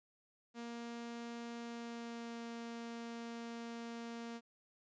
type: tone with pitch glide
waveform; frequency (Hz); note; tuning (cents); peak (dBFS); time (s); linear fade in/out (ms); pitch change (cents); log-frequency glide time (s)
sawtooth; 234.9 to 232.9; A#3 to A#3; +13 to -1; -40; 0.54-4.41; 50; -14; 1.58-2.41
effects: resampled to 16000 Hz + 13-bit